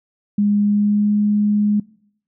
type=tone with pitch glide; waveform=sine; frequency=205.5 to 208 Hz; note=G#3 to G#3; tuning=-18 to +3 cents; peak=-13 dBFS; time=0.38-1.8 s; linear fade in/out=5 ms; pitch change=+21 cents; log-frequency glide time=0.61-1.12 s; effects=noise-tail reverb RT60 0.7 s tail -23 dB re dry